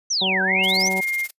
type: exponential two-way sweep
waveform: sine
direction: down then up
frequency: 6320 to 1500 to 6320 Hz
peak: -19 dBFS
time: 0.1-0.89 s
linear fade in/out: 10 ms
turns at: 0.42 s
type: harmonic tone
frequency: 188.9 Hz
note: F#3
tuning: 36 cents sharp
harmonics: 1 / 2 / 3 / 4 / 5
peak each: -27 / -29 / -31 / -29 / -34 dBFS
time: 0.21-1.01 s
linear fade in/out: 10 ms
type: tone with pitch glide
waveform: sine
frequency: 2138 to 2121 Hz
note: C7 to C7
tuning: +37 to +23 cents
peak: -21 dBFS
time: 0.47-1.28 s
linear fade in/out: 50 ms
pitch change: -14 cents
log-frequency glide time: 0.83-1.14 s
type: noise with tremolo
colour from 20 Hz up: blue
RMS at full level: -31 dBFS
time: 0.63-1.31 s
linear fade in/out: 10 ms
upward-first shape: sine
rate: 18 Hz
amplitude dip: 90%
effects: noise-tail reverb RT60 0.1 s tail -25 dB re dry + resampled to 32000 Hz